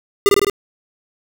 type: tone with echo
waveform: square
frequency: 403 Hz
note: G4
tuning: 48 cents sharp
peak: -8 dBFS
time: 0.26-0.29 s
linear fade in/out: 0 ms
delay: 52 ms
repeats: 4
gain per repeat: -2 dB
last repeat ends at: 0.498 s
effects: none